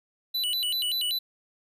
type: tone with vibrato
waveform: square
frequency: 3430 Hz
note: A7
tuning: 45 cents flat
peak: -26 dBFS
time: 0.34-1.19 s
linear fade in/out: 10 ms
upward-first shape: square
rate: 5.2 Hz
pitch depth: 260 cents each way
effects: none